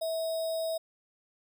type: tone with sample-and-hold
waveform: sine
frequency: 650 Hz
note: E5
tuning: 24 cents flat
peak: -29 dBFS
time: 0.01-0.78 s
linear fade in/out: 10 ms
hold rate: 4410 Hz
effects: none